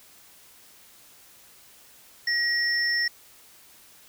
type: tone pair together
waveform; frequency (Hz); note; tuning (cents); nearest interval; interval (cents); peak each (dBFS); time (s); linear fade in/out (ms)
sine; 1900 / 5374; A#6 / E8; +33 / +33; octave + tritone; 1800; -23 / -26; 2.27-3.08; 5
effects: tanh soft clip ceiling -14 dBFS + white hiss -53 dBFS RMS until 4.08 s